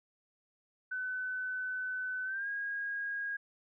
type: tone with pitch glide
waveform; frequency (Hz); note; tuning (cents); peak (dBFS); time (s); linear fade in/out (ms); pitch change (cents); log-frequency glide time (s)
sine; 1509 to 1636.1; F#6 to G#6; +34 to -26; -34; 0.91-3.37; 10; +140; 2.24-2.48
effects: none